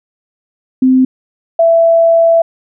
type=tone pair in turn; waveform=sine; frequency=258.8 / 665.1 Hz; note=C4 / E5; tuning=-19 / +15 cents; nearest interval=octave + major third; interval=1634 cents; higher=second; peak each=-5 dBFS; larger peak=neither; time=0.82-1.05 / 1.59-2.42 s; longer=second; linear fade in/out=5 ms; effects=none